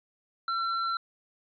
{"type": "tone", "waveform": "square", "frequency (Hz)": 1354, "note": "E6", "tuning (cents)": 46, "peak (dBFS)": -28, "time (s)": [0.48, 0.97], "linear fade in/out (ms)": 2, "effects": ["resampled to 11025 Hz", "11-bit"]}